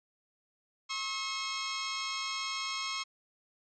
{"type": "tone pair together", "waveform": "10% pulse", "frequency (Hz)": [1081.4, 1286], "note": ["C#6", "E6"], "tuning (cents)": [-43, -43], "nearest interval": "minor third", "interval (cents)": 300, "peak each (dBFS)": [-26, -31], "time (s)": [0.89, 3.04], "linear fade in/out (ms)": 20, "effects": ["resampled to 16000 Hz"]}